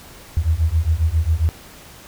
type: beating tone pair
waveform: sine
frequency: 76.9 / 84.3 Hz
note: D#2 / E2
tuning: -20 / +39 cents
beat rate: 7.4 Hz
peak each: -18 dBFS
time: 0.37-1.49 s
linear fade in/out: 0 ms
effects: pink hiss -42 dBFS RMS until 2.07 s